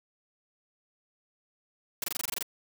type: noise bursts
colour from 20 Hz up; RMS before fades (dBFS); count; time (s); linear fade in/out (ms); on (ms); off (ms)
white; -32; 10; 2.02-2.427; 2; 20; 23
effects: none